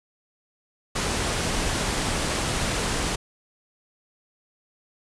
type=low-pass noise; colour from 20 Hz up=pink; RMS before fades=-26 dBFS; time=0.95-3.16 s; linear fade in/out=10 ms; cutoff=10000 Hz; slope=48 dB/octave; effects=none